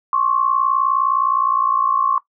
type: tone pair together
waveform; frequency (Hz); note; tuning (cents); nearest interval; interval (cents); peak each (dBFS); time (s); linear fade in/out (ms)
sine; 1067.4 / 1127; C6 / C#6; +34 / +28; minor second; 94; -17; 0.13-2.18; 2
effects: noise-tail reverb RT60 0.1 s tail -17 dB re dry